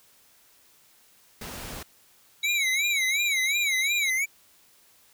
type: noise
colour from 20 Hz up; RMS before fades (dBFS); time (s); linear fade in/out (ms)
pink; -38; 1.41-1.83; 5
type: tone with vibrato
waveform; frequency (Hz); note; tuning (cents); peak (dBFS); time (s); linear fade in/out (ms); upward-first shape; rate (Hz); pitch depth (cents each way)
square; 2219; C#7; +1; -24; 2.43-4.26; 20; sine; 2.8; 150
type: tone with tremolo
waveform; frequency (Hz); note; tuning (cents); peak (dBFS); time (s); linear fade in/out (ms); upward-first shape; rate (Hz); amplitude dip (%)
sine; 3875; B7; -34; -27; 2.43-4.1; 2; sine; 17; 60
effects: white hiss -59 dBFS RMS until 5.13 s